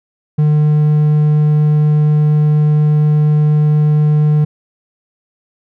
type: tone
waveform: triangle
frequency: 150.7 Hz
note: D3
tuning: 45 cents sharp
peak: -6 dBFS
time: 0.38-4.45 s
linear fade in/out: 10 ms
effects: none